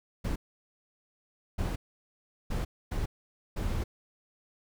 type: noise bursts at uneven times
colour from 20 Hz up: brown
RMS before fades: -31 dBFS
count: 5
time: 0.24-0.36 / 1.58-1.76 / 2.5-2.65 / 2.91-3.06 / 3.56-3.84 s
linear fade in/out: 10 ms
effects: none